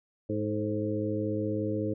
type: harmonic tone with a mistuned harmonic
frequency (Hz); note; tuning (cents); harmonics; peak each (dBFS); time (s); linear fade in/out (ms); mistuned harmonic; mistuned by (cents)
105.3; G#2; +24; 1 / 2 / 3 / 4 / 5; -34 / -36 / -32 / -35 / -35; 0.29-1.94; 10; 4; +45
effects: none